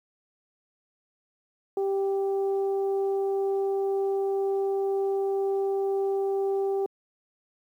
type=tone with frequency modulation; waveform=sine; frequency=392 Hz; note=G4; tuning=in tune; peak=-23 dBFS; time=1.77-6.86 s; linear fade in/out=2 ms; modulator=391 Hz; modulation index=0.53; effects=high-pass 200 Hz 12 dB/octave + 10-bit